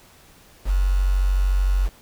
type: tone with quantisation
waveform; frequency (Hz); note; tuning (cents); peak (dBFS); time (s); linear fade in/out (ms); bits
sine; 46.72; F#1; +18; -16; 0.65-1.9; 50; 6
effects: pink hiss -51 dBFS RMS until 2.01 s